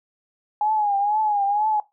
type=tone with vibrato; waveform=sine; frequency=830.6 Hz; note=G#5; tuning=in tune; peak=-18 dBFS; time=0.61-1.8 s; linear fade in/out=2 ms; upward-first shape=triangle; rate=2.1 Hz; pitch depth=91 cents each way; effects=noise-tail reverb RT60 0.2 s tail -18 dB re dry